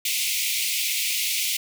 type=high-pass noise; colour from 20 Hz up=pink; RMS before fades=-25 dBFS; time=0.05-1.57 s; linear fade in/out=5 ms; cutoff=2100 Hz; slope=96 dB/octave; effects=none